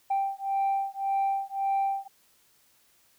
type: beating tone pair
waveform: sine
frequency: 784 / 785.8 Hz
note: G5 / G5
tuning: 0 / +4 cents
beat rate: 1.8 Hz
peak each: -27 dBFS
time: 0.1-2.08 s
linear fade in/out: 10 ms
effects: tanh soft clip ceiling -21 dBFS + white hiss -64 dBFS RMS until 3.18 s